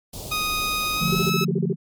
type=band-stop noise; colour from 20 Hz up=pink; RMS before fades=-34 dBFS; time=0.13-1.3 s; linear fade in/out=5 ms; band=810 to 3500 Hz; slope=24 dB/octave
type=tone with pitch glide; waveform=15% pulse; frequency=1244.5 to 1298.8 Hz; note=D#6 to E6; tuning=0 to -26 cents; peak=-16 dBFS; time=0.31-1.45 s; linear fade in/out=10 ms; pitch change=+74 cents; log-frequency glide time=0.94-1.21 s
type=chord; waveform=sine; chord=D minor; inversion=none; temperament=equal; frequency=146.83 / 174.61 / 220 Hz; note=D3 / F3 / A3; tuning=0 / 0 / 0 cents; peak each=-26 / -23 / -28 dBFS; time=0.99-1.76 s; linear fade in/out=50 ms
type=tone bursts; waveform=sine; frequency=389.2 Hz; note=G4; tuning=12 cents flat; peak=-22 dBFS; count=9; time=1.12-1.73 s; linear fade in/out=5 ms; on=34 ms; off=38 ms
effects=MP3 96 kbps